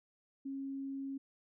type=tone; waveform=sine; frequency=272.5 Hz; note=C#4; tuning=29 cents flat; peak=-38 dBFS; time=0.45-1.18 s; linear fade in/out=10 ms; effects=none